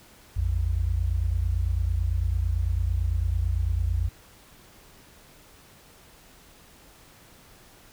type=tone pair together; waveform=sine; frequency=57.13 / 86.1 Hz; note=A#1 / F2; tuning=-34 / -24 cents; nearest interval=perfect fifth; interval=710 cents; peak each=-25 dBFS; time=0.36-4.09 s; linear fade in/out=10 ms; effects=pink hiss -53 dBFS RMS until 7.92 s